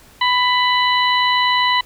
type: harmonic tone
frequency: 994 Hz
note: B5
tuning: 11 cents sharp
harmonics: 1 / 2 / 3 / 4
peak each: -16 / -19 / -21 / -22 dBFS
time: 0.21-1.81 s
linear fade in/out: 5 ms
effects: pink hiss -47 dBFS RMS until 1.85 s